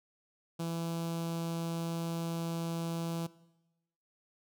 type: tone with notch filter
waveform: sawtooth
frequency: 166.7 Hz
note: E3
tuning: 20 cents sharp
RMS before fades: -36 dBFS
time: 0.59-3.27 s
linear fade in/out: 10 ms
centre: 1900 Hz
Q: 1.3
effects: noise-tail reverb RT60 1.0 s tail -20 dB re dry